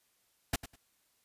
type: noise with echo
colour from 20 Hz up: pink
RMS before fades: -30 dBFS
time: 0.53-0.56 s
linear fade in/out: 5 ms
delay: 100 ms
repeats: 2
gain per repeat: -14 dB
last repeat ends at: 0.76 s
effects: white hiss -73 dBFS RMS until 1.24 s + resampled to 32000 Hz